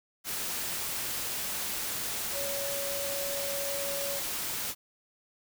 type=tone in noise; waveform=sine; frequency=561 Hz; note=C#5; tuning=21 cents sharp; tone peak=-35 dBFS; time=2.32-4.21 s; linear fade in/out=50 ms; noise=white; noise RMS=-34 dBFS; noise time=0.24-4.75 s; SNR=-4 dB; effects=none